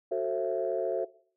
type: chord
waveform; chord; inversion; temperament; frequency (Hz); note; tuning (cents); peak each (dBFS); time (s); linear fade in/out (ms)
sine; F# half-diminished seventh; none; just; 370 / 444 / 532.8 / 666; F#4 / A4 / C5 / E5; 0 / +16 / +31 / +18; -32; 0.11-1.05; 10
effects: noise-tail reverb RT60 0.5 s tail -19 dB re dry + tanh soft clip ceiling -18 dBFS